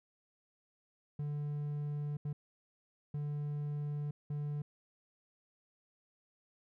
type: tone bursts at uneven times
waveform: triangle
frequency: 146.83 Hz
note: D3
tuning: in tune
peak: -33 dBFS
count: 4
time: 1.19-2.17 / 2.25-2.33 / 3.14-4.11 / 4.3-4.62 s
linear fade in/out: 5 ms
effects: none